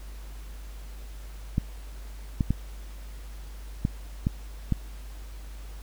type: clicks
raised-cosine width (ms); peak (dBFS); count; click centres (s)
5; -11; 6; 1.581 / 2.408 / 2.506 / 3.851 / 4.269 / 4.723
effects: added 50 Hz sine -38 dBFS peak until 5.82 s + pink hiss -52 dBFS RMS until 5.82 s